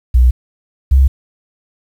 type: tone pair in turn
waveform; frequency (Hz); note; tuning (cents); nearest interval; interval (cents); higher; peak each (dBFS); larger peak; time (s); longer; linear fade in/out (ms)
sine; 61.74 / 66.72; B1 / C2; 0 / +34; minor second; 134; second; -5; neither; 0.14-0.31 / 0.91-1.08; neither; 10
effects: 7-bit